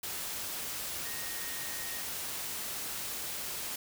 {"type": "tone in noise", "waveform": "sine", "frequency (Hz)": 1864.7, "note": "A#6", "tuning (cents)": 0, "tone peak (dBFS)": -46, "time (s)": [1.05, 2.01], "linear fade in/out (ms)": 5, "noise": "white", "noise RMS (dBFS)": -38, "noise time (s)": [0.03, 3.76], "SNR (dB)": -11, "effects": []}